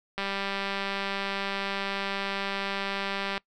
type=click train; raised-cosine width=0.3 ms; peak=-15 dBFS; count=631; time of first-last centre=0.18-3.378 s; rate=197 Hz; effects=noise-tail reverb RT60 0.1 s tail -23 dB re dry